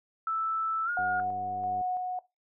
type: tone with pitch glide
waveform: sine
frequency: 1318.5 to 1429.6 Hz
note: E6 to F6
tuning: 0 to +40 cents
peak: -27 dBFS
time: 0.27-1.2 s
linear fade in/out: 2 ms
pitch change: +140 cents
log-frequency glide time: 0.85-0.9 s
type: tone with tremolo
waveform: sine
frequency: 732 Hz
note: F#5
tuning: 19 cents flat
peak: -27 dBFS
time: 0.97-2.19 s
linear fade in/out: 2 ms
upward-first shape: square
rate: 1.5 Hz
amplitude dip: 30%
type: click train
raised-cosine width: 2 ms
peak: -34 dBFS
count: 82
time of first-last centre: 0.99-1.812 s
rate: 98.6 Hz
effects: noise-tail reverb RT60 0.2 s tail -18 dB re dry